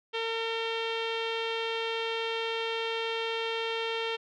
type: tone with low-pass filter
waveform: sawtooth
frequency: 454.1 Hz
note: A#4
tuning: 45 cents flat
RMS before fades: -32 dBFS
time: 0.13-4.17 s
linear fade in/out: 20 ms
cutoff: 3200 Hz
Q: 4
effects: none

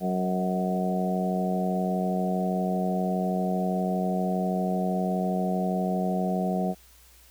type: harmonic tone with a mistuned harmonic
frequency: 92.5 Hz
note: F#2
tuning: in tune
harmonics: 2 / 3 / 4 / 5 / 6 / 7 / 8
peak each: -26 / -39 / -35 / -35 / -41 / -32 / -32 dBFS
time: 0-6.75 s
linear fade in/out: 50 ms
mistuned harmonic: 7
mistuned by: -16 cents
effects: added 60 Hz sine -56 dBFS peak until 7.3 s + white hiss -56 dBFS RMS until 7.3 s

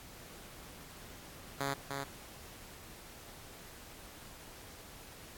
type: tone with echo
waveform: 5% pulse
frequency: 138.59 Hz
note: C#3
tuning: in tune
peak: -22 dBFS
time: 1.6-1.74 s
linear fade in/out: 5 ms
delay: 300 ms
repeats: 1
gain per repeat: -4 dB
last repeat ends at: 2.04 s
effects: pink hiss -52 dBFS RMS until 5.37 s + AAC 64 kbps

